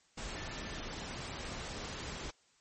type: tone in noise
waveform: sine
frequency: 1768 Hz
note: A6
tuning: 8 cents sharp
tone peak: -52 dBFS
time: 0.35-0.78 s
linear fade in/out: 10 ms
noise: pink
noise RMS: -42 dBFS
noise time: 0.17-2.31 s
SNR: -13 dB
effects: white hiss -69 dBFS RMS until 2.6 s + MP3 32 kbps